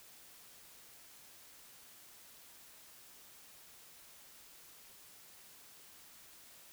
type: silence
effects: white hiss -58 dBFS RMS until 6.72 s